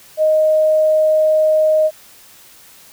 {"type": "tone", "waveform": "sine", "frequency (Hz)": 622.3, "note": "D#5", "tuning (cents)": 0, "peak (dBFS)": -10, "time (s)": [0.17, 1.91], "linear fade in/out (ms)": 50, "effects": ["white hiss -44 dBFS RMS until 2.92 s"]}